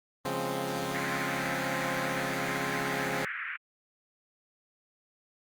10% pulse chord, Db major seventh, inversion none, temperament equal, 138.59 / 174.61 / 207.7 / 261.6 Hz, Db3 / F3 / Ab3 / C4, 0 / 0 / 0 / 0 cents, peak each -28 / -29 / -31 / -27 dBFS, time 0.25-3.25 s, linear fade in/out 2 ms
pink band-pass noise, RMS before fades -37 dBFS, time 0.94-3.57 s, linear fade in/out 10 ms, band 1400 to 2300 Hz, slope 48 dB/octave
effects Opus 32 kbps

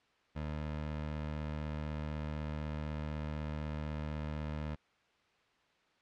20% pulse tone, 76 Hz, D#2, 40 cents flat, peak -32 dBFS, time 0.35-4.76 s, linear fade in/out 20 ms, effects white hiss -70 dBFS RMS until 6.01 s + low-pass 3000 Hz 12 dB/octave

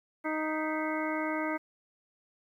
harmonic tone with a mistuned harmonic, 311.2 Hz, D#4, in tune, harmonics 1 / 2 / 3 / 4 / 5 / 6 / 7, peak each -33 / -36 / -38 / -39 / -40 / -41 / -41 dBFS, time 0.24-1.58 s, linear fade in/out 20 ms, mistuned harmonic 6, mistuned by +110 cents, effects 11-bit

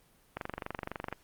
click train, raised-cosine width 0.5 ms, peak -20 dBFS, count 19, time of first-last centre 0.37-1.126 s, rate 23.8 Hz, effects pink hiss -65 dBFS RMS until 1.23 s + Opus 32 kbps

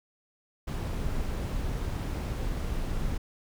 brown noise, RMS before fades -31 dBFS, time 0.67-3.18 s, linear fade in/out 10 ms, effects none

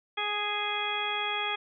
harmonic tone, 415.3 Hz, G#4, in tune, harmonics 1 / 2 / 3 / 4 / 5 / 6 / 8, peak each -40 / -35 / -36 / -39 / -37 / -35 / -34 dBFS, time 0.17-1.56 s, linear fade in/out 10 ms, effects none

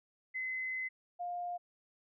sine tone pair in turn, 2041 / 705.9 Hz, C7 / F5, -44 / +18 cents, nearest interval octave + tritone, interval 1838 cents, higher first, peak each -35 / -36 dBFS, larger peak first, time 0.34-0.89 / 1.19-1.58 s, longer first, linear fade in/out 20 ms, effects none

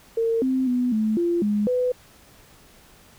sine tone with pitch steps, 456.2 / 260.7 / 248 / 217.1 / 344.4 / 207.8 / 499.7 Hz, A#4 / C4 / B3 / A3 / F4 / G#3 / B4, -37 / -6 / +7 / -23 / -24 / +1 / +20 cents, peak -19 dBFS, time 0.17-1.92 s, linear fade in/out 5 ms, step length 250 ms, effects pink hiss -52 dBFS RMS until 3.18 s

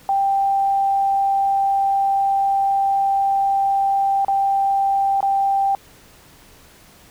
sine tone with dropouts, 787 Hz, G5, 7 cents sharp, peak -15 dBFS, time 0.09-5.75 s, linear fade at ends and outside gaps 1 ms, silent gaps 4.248-4.282 / 5.206-5.228 s, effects pink hiss -48 dBFS RMS until 7.1 s

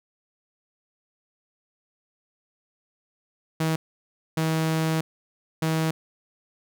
sawtooth tone bursts at uneven times, 160 Hz, D#3, 49 cents sharp, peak -18 dBFS, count 3, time 3.6-3.76 / 4.37-5.01 / 5.62-5.91 s, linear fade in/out 5 ms, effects none

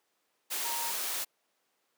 sine tone in noise, 932.3 Hz, A#5, in tune, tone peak -37 dBFS, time 0.64-0.92 s, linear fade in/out 20 ms, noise white, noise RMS -34 dBFS, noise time 0.5-1.25 s, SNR -6 dB, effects pink hiss -75 dBFS RMS until 1.97 s + high-pass 400 Hz 12 dB/octave

